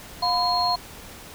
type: tone cluster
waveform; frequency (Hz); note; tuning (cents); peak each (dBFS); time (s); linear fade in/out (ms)
sine; 712 / 1006 / 4260; F5 / B5 / C8; +33 / +32 / +30; -24; 0.22-0.76; 10
effects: pink hiss -42 dBFS RMS until 1.34 s